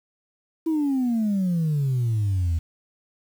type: exponential sweep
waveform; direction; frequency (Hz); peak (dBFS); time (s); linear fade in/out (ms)
sine; down; 329.6 to 79.7; -18; 0.66-2.59; 10
effects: tanh soft clip ceiling -18 dBFS + 8-bit